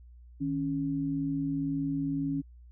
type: tone pair together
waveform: sine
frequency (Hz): 155.23 / 277.2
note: D#3 / C#4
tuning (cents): -4 / 0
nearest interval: minor seventh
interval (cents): 1004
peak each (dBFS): -34 / -29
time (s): 0.4-2.42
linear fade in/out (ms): 20
effects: added 60 Hz sine -49 dBFS peak until 2.71 s